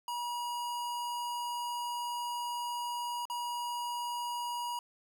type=tone with dropouts; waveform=square; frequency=961 Hz; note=B5; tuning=48 cents flat; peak=-35 dBFS; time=0.08-4.79 s; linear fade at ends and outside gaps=2 ms; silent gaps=3.254-3.299 s; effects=none

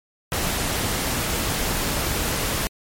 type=noise; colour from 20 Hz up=pink; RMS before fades=-24 dBFS; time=0.32-2.67 s; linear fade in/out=0 ms; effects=MP3 64 kbps

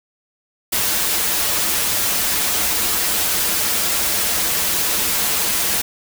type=noise with comb filter; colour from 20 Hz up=white; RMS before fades=-19 dBFS; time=0.72-5.82 s; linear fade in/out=10 ms; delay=7.6 ms; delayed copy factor=-0.6; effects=none

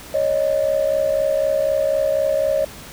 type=tone pair together; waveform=sine; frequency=555 / 619 Hz; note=C#5 / D#5; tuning=+2 / -9 cents; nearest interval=major second; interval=189 cents; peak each=-18 dBFS; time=0.14-2.65 s; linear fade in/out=5 ms; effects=tanh soft clip ceiling -9 dBFS + pink hiss -38 dBFS RMS until 2.92 s

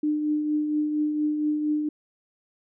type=tone with tremolo; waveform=sine; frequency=301.2 Hz; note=D4; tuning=44 cents sharp; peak=-20 dBFS; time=0.03-1.89 s; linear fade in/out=5 ms; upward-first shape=triangle; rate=4.3 Hz; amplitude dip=45%; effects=none

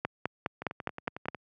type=two click trains; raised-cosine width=0.5 ms; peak=-23 / -14 dBFS; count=9 / 7; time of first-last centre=0.62-1.347 / 0.05-1.285 s; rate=11 / 4.86 Hz; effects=high-pass 100 Hz 12 dB/octave

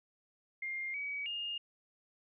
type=tone with pitch steps; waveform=sine; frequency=2115 / 2270 / 2833 Hz; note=C7 / C#7 / F7; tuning=+18 / +41 / +24 cents; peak=-36 dBFS; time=0.62-1.58 s; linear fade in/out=5 ms; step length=320 ms; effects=none

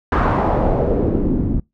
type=noise with low-pass filter sweep; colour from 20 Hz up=pink; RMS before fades=-17 dBFS; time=0.12-1.6 s; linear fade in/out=2 ms; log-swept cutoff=1300 to 210 Hz; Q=1.9; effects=noise-tail reverb RT60 0.2 s tail -26 dB re dry

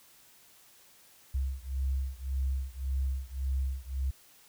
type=beating tone pair; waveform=sine; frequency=65.8 / 67.6 Hz; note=C2 / C#2; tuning=+10 / -43 cents; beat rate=1.8 Hz; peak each=-32 / -33 dBFS; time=1.34-4.11 s; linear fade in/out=10 ms; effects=white hiss -59 dBFS RMS until 4.48 s

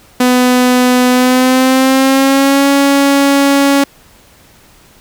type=tone with pitch glide; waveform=sawtooth; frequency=250 to 279 Hz; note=B3 to C#4; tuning=+21 to +11 cents; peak=-3 dBFS; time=0.2-3.84 s; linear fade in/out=5 ms; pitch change=+190 cents; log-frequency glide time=1.1-2.68 s; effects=pink hiss -44 dBFS RMS until 5 s

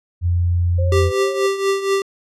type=tone; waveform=sine; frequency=87.31 Hz; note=F2; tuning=in tune; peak=-14 dBFS; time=0.21-1.12 s; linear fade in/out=50 ms
type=tone with vibrato; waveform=sine; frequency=523.3 Hz; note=C5; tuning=in tune; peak=-24 dBFS; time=0.78-1.47 s; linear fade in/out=10 ms; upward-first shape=sine; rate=2.3 Hz; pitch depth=60 cents each way
type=tone with tremolo; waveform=square; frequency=392 Hz; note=G4; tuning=in tune; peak=-14 dBFS; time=0.92-2.02 s; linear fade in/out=2 ms; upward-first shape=triangle; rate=4.2 Hz; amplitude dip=75%
effects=low-pass 9000 Hz 12 dB/octave

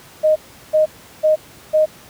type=tone bursts; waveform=sine; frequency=620 Hz; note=D#5; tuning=6 cents flat; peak=-10 dBFS; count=4; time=0.23-1.86 s; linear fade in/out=20 ms; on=130 ms; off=370 ms; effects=pink hiss -43 dBFS RMS until 2.09 s + high-pass 80 Hz 12 dB/octave

